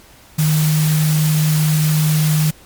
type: tone in noise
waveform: sine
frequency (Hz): 154.2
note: D#3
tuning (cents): -15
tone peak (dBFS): -12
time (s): 0.38-2.51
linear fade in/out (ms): 10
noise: white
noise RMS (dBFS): -24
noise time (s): 0.38-2.51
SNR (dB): +9
effects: pink hiss -45 dBFS RMS until 2.65 s + MP3 96 kbps